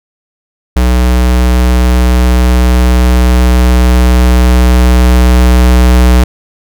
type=tone with level ramp; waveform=square; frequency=61.74 Hz; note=B1; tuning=in tune; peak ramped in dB=-6 to -3 dBFS; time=0.76-6.24 s; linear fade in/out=5 ms; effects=none